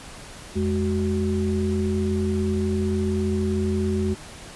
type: tone cluster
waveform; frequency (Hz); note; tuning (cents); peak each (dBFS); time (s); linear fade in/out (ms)
sine; 86.9 / 209 / 373.9; F2 / G#3 / F#4; -8 / +11 / +18; -25 / -24 / -26; 0.55-4.15; 20
effects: pink hiss -41 dBFS RMS until 4.55 s + resampled to 24000 Hz